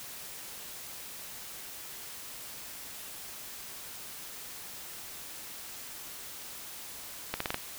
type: accelerating click train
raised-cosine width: 0.3 ms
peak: -14 dBFS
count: 5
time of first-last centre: 7.34-7.544 s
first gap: 64 ms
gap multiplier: 0.85
effects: white hiss -44 dBFS RMS until 7.78 s